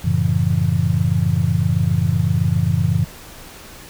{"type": "chord", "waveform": "sine", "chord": "F# minor seventh", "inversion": "none", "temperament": "just", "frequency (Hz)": [92.5, 111, 138.75, 166.5], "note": ["F#2", "A2", "C#3", "E3"], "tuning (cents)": [0, 16, 2, 18], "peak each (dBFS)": -20, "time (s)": [0.04, 3.05], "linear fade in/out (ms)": 10, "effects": ["pink hiss -39 dBFS RMS until 3.89 s"]}